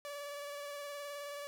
sawtooth tone with vibrato, 575 Hz, D5, 37 cents flat, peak -38 dBFS, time 0.05-1.47 s, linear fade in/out 0 ms, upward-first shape square, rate 19 Hz, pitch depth 18 cents each way, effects none

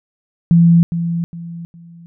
sine tone with echo, 169.1 Hz, E3, 44 cents sharp, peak -6 dBFS, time 0.51-0.83 s, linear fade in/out 0 ms, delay 410 ms, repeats 3, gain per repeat -10 dB, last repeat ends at 2.06 s, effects none

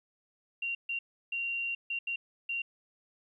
sine tone bursts at uneven times, 2761 Hz, F7, 20 cents flat, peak -31 dBFS, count 6, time 0.62-0.75 / 0.89-0.99 / 1.32-1.75 / 1.9-1.99 / 2.07-2.16 / 2.49-2.62 s, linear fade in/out 5 ms, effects 12-bit

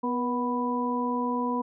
harmonic tone with a mistuned harmonic, 246.9 Hz, B3, in tune, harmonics 1 / 2 / 3 / 4, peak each -28 / -33 / -40 / -29 dBFS, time 0.03-1.62 s, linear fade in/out 10 ms, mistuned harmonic 2, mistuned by -39 cents, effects none

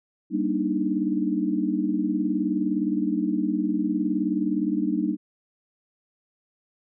sine chord, Eb major seventh, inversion first, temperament just, 194.45 / 233.3 / 291.7 / 311.1 Hz, G3 / Bb3 / D4 / Eb4, -14 / +2 / -12 / 0 cents, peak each -28 / -29 / -27 / -26 dBFS, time 0.3-5.17 s, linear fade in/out 50 ms, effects none

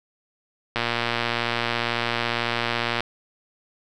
click train, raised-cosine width 0.3 ms, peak -7 dBFS, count 266, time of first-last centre 0.76-3.006 s, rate 118 Hz, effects none

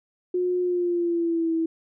sine tone with pitch glide, 360.3 to 326.6 Hz, F#4 to E4, -46 to -16 cents, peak -21 dBFS, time 0.34-1.66 s, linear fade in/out 5 ms, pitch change -170 cents, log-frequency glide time 0.61-1.53 s, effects none

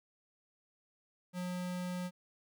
square tone, 180 Hz, F#3, 47 cents flat, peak -37 dBFS, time 1.33-2.11 s, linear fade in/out 50 ms, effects none

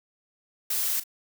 blue noise with echo, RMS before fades -27 dBFS, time 0.7-1 s, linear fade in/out 5 ms, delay 38 ms, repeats 1, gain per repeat -14 dB, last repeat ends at 1.038 s, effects none

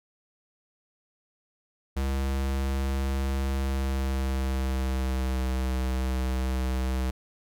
square tone with pitch glide, 67.5 to 64.45 Hz, C#2 to C2, -45 to -26 cents, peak -26 dBFS, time 1.96-7.11 s, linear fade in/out 10 ms, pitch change -81 cents, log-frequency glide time 3.49-5.5 s, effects none

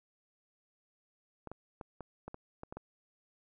clicks, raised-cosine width 1 ms, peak -29 dBFS, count 9, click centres 1.473 / 1.516 / 1.812 / 2.007 / 2.28 / 2.344 / 2.634 / 2.725 / 2.77 s, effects none

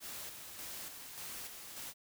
white noise with tremolo, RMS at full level -45 dBFS, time 0-1.94 s, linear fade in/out 50 ms, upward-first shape square, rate 1.7 Hz, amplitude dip 40%, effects none

